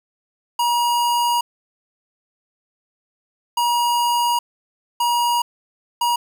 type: tone bursts at uneven times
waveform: square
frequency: 955 Hz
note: A#5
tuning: 42 cents sharp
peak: -17 dBFS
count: 4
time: 0.59-1.41 / 3.57-4.39 / 5-5.42 / 6.01-6.16 s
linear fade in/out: 5 ms
effects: 8-bit